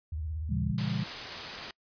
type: tone with vibrato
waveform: sine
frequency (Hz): 78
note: D#2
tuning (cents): +5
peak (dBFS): -32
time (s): 0.12-0.72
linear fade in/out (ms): 5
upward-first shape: triangle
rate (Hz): 17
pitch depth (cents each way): 170
type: chord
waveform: sine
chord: A# diminished seventh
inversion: none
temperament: just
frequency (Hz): 116.54 / 139.85 / 167.82 / 201.4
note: A#2 / C#3 / E3 / G3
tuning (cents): 0 / +16 / +31 / +47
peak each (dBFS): -34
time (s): 0.49-1.04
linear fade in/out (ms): 10
type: noise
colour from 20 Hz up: white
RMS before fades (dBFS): -37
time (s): 0.78-1.71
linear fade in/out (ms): 2
effects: noise-tail reverb RT60 0.1 s tail -26 dB re dry + resampled to 11025 Hz